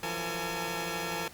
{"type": "tone cluster", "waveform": "10% pulse", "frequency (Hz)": [168.7, 180.5, 452, 838], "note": ["E3", "F#3", "A4", "G#5"], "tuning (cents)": [40, -43, 47, 15], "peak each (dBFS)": [-29, -35, -28, -30], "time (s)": [0.03, 1.28], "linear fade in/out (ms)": 2, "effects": ["pink hiss -51 dBFS RMS until 1.33 s", "Opus 48 kbps"]}